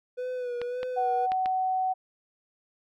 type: tone with vibrato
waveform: triangle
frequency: 493.9 Hz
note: B4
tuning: in tune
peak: -28 dBFS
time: 0.17-1.27 s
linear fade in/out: 20 ms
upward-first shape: sine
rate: 1.8 Hz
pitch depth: 43 cents each way
type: clicks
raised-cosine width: 0.3 ms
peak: -20 dBFS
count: 4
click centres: 0.616 / 0.831 / 1.319 / 1.459 s
type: tone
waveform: sine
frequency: 750 Hz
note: F#5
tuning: 23 cents sharp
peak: -24 dBFS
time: 0.96-1.94 s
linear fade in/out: 20 ms
effects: none